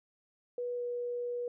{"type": "tone with pitch glide", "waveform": "sine", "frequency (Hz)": [487.7, 484.6], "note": ["B4", "B4"], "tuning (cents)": [-22, -33], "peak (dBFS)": -33, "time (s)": [0.58, 1.48], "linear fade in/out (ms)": 2, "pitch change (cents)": -11, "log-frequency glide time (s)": [0.76, 0.82], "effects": []}